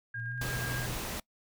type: tone with tremolo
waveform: sine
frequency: 1618 Hz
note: G#6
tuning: 46 cents flat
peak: -36 dBFS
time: 0.14-0.86 s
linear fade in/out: 5 ms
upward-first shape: square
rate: 8.4 Hz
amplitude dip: 25%
type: tone with pitch glide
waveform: sine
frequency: 115.9 to 123.5 Hz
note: A#2 to B2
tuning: -10 to 0 cents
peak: -37 dBFS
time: 0.14-0.97 s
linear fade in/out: 50 ms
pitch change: +110 cents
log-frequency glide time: 0.24-0.37 s
type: noise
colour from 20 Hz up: pink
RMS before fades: -37 dBFS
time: 0.41-1.2 s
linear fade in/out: 5 ms
effects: noise-tail reverb RT60 0.1 s tail -23 dB re dry